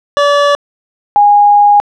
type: tone pair in turn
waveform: 25% pulse / sine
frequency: 575 / 821.7 Hz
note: D5 / G#5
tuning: -37 / -19 cents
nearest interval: tritone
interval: 618 cents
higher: second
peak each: -3 dBFS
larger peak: neither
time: 0.17-0.55 / 1.16-1.8 s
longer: second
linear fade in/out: 0 ms
effects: low-pass 4000 Hz 12 dB/octave